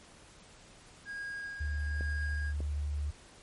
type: tone with tremolo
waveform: triangle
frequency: 1634 Hz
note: G#6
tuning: 29 cents flat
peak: -35 dBFS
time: 1.05-2.54 s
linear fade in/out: 50 ms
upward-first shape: sine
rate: 1.1 Hz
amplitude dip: 45%
type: tone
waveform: sine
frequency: 73.42 Hz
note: D2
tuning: in tune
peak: -31 dBFS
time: 1.6-3.11 s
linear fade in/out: 10 ms
type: clicks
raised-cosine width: 2 ms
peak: -28 dBFS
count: 2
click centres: 2.009 / 2.605 s
effects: pink hiss -56 dBFS RMS until 3.42 s + MP3 48 kbps